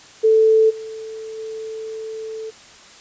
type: tone with level steps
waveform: sine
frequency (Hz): 440.6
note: A4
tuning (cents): +2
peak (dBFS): -10 / -29 / -27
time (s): 0.23-2.51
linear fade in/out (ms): 20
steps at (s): 0.69 / 1.37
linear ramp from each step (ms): 20
effects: white hiss -44 dBFS RMS until 3 s + resampled to 16000 Hz